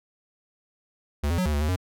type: tone with pitch steps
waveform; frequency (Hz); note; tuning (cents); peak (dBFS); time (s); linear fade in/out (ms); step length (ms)
square; 72.8 / 85.3 / 183.3 / 75.5 / 72.5 / 76.5 / 91.3; D2 / F2 / F#3 / D2 / D2 / D#2 / F#2; -15 / -40 / -16 / +48 / -22 / -29 / -23; -23; 1.23-1.762; 10; 76
effects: none